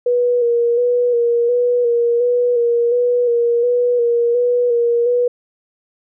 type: tone with vibrato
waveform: sine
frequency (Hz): 480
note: B4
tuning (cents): -49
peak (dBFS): -12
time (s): 0.06-5.28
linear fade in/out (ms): 5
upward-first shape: square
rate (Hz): 1.4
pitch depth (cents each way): 28
effects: none